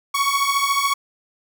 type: beating tone pair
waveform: sawtooth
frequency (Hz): 1109 / 1123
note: C#6 / C#6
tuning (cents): 0 / +22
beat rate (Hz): 14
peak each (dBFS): -17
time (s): 0.14-0.94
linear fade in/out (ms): 10
effects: none

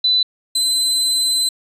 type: tone pair in turn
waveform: sine / 30% pulse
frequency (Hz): 3999 / 4045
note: B7 / B7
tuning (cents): +21 / +41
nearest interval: unison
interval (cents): 20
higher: second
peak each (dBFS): -12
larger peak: neither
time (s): 0.04-0.23 / 0.55-1.49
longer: second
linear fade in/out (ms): 5
effects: resampled to 32000 Hz

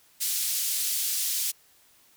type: band-pass noise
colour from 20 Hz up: white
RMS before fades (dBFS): -28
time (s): 0.2-1.52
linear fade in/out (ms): 20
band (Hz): 3900 to 16000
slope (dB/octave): 12
effects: white hiss -60 dBFS RMS until 2.16 s

